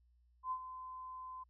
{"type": "tone with ADSR envelope", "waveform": "sine", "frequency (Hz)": 1027, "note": "C6", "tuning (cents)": -33, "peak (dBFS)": -34, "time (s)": [0.43, 1.44], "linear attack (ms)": 82, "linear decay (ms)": 71, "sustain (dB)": -11, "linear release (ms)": 13, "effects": ["added 60 Hz sine -67 dBFS peak until 1.49 s"]}